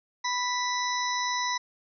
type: harmonic tone with a mistuned harmonic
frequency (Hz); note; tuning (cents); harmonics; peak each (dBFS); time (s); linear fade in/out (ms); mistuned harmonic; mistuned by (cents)
987.8; B5; 0; 1 / 2 / 4 / 5 / 6; -29 / -32 / -35 / -36 / -37; 0.24-1.58; 10; 5; +110
effects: none